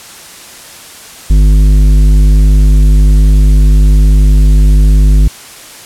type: tone with tanh clipping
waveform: triangle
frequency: 50.6 Hz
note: G#1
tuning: 44 cents flat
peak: -4 dBFS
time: 1.3-5.28 s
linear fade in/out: 5 ms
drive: 15 dB
effects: white hiss -31 dBFS RMS until 5.85 s + low-pass 11000 Hz 12 dB/octave